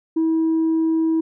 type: tone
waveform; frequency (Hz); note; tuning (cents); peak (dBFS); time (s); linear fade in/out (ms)
sine; 323.2; E4; -34; -14; 0.16-1.21; 10
effects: tanh soft clip ceiling -14 dBFS